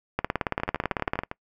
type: two click trains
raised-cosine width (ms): 0.5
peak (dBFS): -9 / -16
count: 19 / 10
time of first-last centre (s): 0.19-1.19 / 0.6-1.314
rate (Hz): 18 / 12.6
effects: noise-tail reverb RT60 0.1 s tail -25 dB re dry